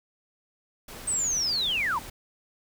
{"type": "noise", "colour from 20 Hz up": "pink", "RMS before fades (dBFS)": -42, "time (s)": [0.88, 2.1], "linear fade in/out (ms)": 5}
{"type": "linear sweep", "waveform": "sine", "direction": "down", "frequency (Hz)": [8372, 840], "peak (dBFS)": -24, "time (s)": [1.07, 1.99], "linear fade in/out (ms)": 10}
{"effects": []}